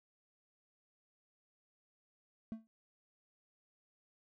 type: tone with exponential decay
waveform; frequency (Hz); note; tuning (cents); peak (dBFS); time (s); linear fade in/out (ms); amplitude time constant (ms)
triangle; 222.6; A3; +20; -34; 2.52-2.67; 0; 32
effects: none